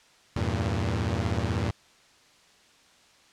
sawtooth chord, E diminished, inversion none, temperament equal with one note detuned, 82.41 / 98 / 114.61 Hz, E2 / G2 / Bb2, 0 / 0 / -29 cents, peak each -26 dBFS, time 0.36-1.71 s, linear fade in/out 5 ms, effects white hiss -58 dBFS RMS until 3.32 s + low-pass 6000 Hz 12 dB/octave

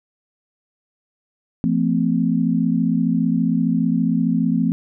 sine tone cluster, 171.1 / 222.8 / 257.8 Hz, F3 / A3 / C4, -35 / +22 / -26 cents, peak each -20 dBFS, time 1.64-4.72 s, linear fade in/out 0 ms, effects none

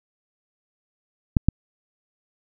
clicks, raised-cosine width 5 ms, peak -3 dBFS, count 2, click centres 1.368 / 1.486 s, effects none

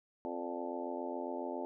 harmonic tone with a mistuned harmonic, 87.31 Hz, F2, in tune, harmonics 3 / 4 / 5 / 6 / 7 / 8 / 9 / 10, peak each -43 / -43 / -45 / -49 / -43 / -49 / -49 / -45 dBFS, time 0.25-1.65 s, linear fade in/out 0 ms, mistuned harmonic 7, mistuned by -48 cents, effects none

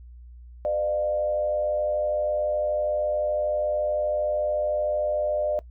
sine tone with frequency modulation, 602 Hz, D5, 43 cents sharp, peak -22 dBFS, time 0.65-5.59 s, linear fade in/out 0 ms, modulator 93.4 Hz, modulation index 0.53, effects noise-tail reverb RT60 0.1 s tail -20 dB re dry + added 60 Hz sine -42 dBFS peak until 5.7 s

